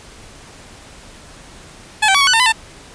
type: tone with pitch steps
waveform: 15% pulse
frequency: 856 / 775 / 1134 / 1108 / 1493 / 904 / 1004 / 895 Hz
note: A5 / G5 / C#6 / C#6 / F#6 / A5 / B5 / A5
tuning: -48 / -20 / +39 / -1 / +15 / +47 / +28 / +29 cents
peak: -4 dBFS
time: 2.02-2.524 s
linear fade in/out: 10 ms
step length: 63 ms
effects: pink hiss -40 dBFS RMS until 2.94 s + resampled to 22050 Hz